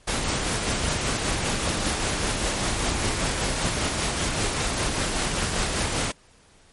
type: noise with tremolo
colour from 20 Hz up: pink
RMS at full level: -24 dBFS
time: 0.07-6.12 s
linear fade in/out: 10 ms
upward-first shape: sine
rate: 5.1 Hz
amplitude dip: 30%
effects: pink hiss -56 dBFS RMS until 6.72 s + MP3 48 kbps